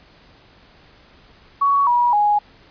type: tone with pitch steps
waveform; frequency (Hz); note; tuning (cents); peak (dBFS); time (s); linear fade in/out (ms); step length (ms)
sine; 1121 / 964.7 / 830.2; C#6 / B5 / G#5; +19 / -41 / -1; -13; 1.61-2.39; 10; 260
effects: pink hiss -50 dBFS RMS until 2.7 s + resampled to 11025 Hz